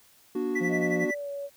triangle chord, Bb augmented, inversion none, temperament equal with one note detuned, 239.2 / 293.7 / 370 Hz, Bb3 / D4 / F#4, +45 / 0 / 0 cents, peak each -31 / -30 / -27 dBFS, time 0.35-1.11 s, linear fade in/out 5 ms
triangle tone with tremolo, 1975.5 Hz, B6, in tune, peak -25 dBFS, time 0.55-1.15 s, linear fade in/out 10 ms, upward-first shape sine, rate 11 Hz, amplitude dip 85%
harmonic tone, 174.61 Hz, F3, in tune, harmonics 1 / 3 / 4, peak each -30 / -40 / -42 dBFS, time 0.6-1.06 s, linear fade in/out 20 ms
sine tone with pitch glide, 622.3 to 564.1 Hz, D#5 to C#5, 0 to +30 cents, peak -32 dBFS, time 0.68-1.5 s, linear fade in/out 50 ms, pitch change -170 cents, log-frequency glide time 0.8-1.3 s
effects white hiss -59 dBFS RMS until 1.56 s

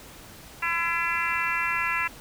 harmonic tone, 337.6 Hz, E4, 41 cents sharp, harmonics 3 / 4 / 5 / 6 / 7 / 8, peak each -31 / -31 / -31 / -31 / -31 / -31 dBFS, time 0.62-2.08 s, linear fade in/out 10 ms, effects pink hiss -46 dBFS RMS until 2.2 s

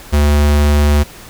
square tone, 73.42 Hz, D2, in tune, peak -9 dBFS, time 0.12-1.04 s, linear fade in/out 20 ms, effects pink hiss -36 dBFS RMS until 1.29 s

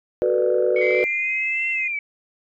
sine chord, B minor seventh, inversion second, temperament just, 370.4 / 444.5 / 493.9 / 592.7 Hz, F#4 / A4 / B4 / D5, +2 / +18 / 0 / +16 cents, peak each -21 / -25 / -19 / -23 dBFS, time 0.22-1.04 s, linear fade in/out 0 ms
sine linear two-way sweep, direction up then down, 2217 to 2717 to 2259 Hz, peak -23 dBFS, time 0.76-1.99 s, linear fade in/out 2 ms, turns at 1.7 s
sine tone, 2081 Hz, C7, 10 cents flat, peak -23 dBFS, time 0.81-1.88 s, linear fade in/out 5 ms
effects tanh soft clip ceiling -9 dBFS

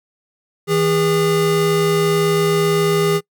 square tone pair together, 161.7 / 406.9 Hz, E3 / G#4, -33 / -35 cents, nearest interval octave + major third, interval 1598 cents, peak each -20 / -16 dBFS, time 0.67-3.21 s, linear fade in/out 50 ms, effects noise-tail reverb RT60 0.1 s tail -24 dB re dry

